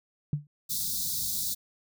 sine tone with exponential decay, 146.83 Hz, D3, in tune, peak -21 dBFS, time 0.33-0.47 s, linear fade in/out 2 ms, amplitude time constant 30 ms
white band-stop noise, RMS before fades -31 dBFS, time 0.69-1.55 s, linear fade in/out 20 ms, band 240 to 3600 Hz, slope 96 dB/octave
effects none

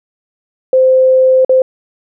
sine tone with dropouts, 519 Hz, C5, 14 cents flat, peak -5 dBFS, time 0.73-1.62 s, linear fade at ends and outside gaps 2 ms, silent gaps 1.448-1.494 s, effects none

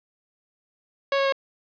sawtooth tone with pitch steps, 553 / 548.9 / 544.8 Hz, C#5 / C#5 / C#5, -4 / -17 / -30 cents, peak -16 dBFS, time 1.12-1.324 s, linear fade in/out 2 ms, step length 68 ms, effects resampled to 11025 Hz + 8-bit

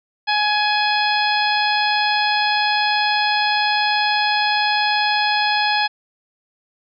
harmonic tone, 839 Hz, G#5, 17 cents sharp, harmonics 1 / 2 / 3 / 4 / 5 / 6, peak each -19 / -22 / -24 / -25 / -26 / -27 dBFS, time 0.27-5.88 s, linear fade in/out 20 ms, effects none

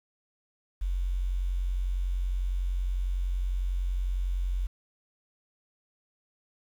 sine tone with quantisation, 45.44 Hz, F#1, 31 cents flat, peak -26 dBFS, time 0.81-4.67 s, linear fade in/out 10 ms, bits 9, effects none

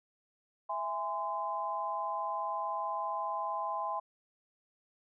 sine chord, E augmented, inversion none, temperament just, 659.3 / 824.1 / 1030.1 Hz, E5 / G#5 / B#5, 0 / -14 / -27 cents, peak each -40 / -37 / -35 dBFS, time 0.69-4 s, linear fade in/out 10 ms, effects none

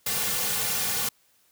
white noise with comb filter, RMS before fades -27 dBFS, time 0.06-1.09 s, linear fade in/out 5 ms, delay 3.1 ms, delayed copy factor -0.9, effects white hiss -64 dBFS RMS until 1.51 s

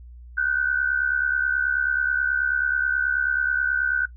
sine tone pair together, 1465 / 1534.3 Hz, F#6 / G6, -18 / -38 cents, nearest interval minor second, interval 80 cents, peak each -23 dBFS, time 0.37-4.06 s, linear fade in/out 10 ms, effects noise-tail reverb RT60 0.1 s tail -18 dB re dry + added 60 Hz sine -40 dBFS peak until 4.16 s

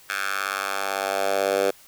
10% pulse tone with high-pass filter sweep, 98 Hz, G2, in tune, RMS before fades -25 dBFS, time 0.09-1.71 s, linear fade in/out 10 ms, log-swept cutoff 1600 to 470 Hz, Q 2.5, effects white hiss -51 dBFS RMS until 1.87 s

